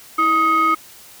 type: tone with frequency modulation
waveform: sine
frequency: 1256 Hz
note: D#6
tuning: 16 cents sharp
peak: -12 dBFS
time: 0.18-0.75 s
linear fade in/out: 10 ms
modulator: 931 Hz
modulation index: 0.57
effects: tanh soft clip ceiling -8 dBFS + white hiss -43 dBFS RMS until 1.2 s